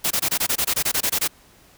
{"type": "noise bursts", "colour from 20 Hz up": "white", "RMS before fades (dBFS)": -21, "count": 14, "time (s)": [0.04, 1.278], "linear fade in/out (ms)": 10, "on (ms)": 68, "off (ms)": 22, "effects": ["pink hiss -53 dBFS RMS until 1.77 s"]}